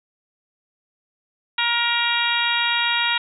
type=harmonic tone with a mistuned harmonic; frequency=472.5 Hz; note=A#4; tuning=23 cents sharp; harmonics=2 / 3 / 4 / 5 / 6 / 7 / 8; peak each=-26 / -26 / -26 / -26 / -26 / -26 / -26 dBFS; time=1.58-3.18 s; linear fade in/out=5 ms; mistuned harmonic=6; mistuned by=-23 cents; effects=none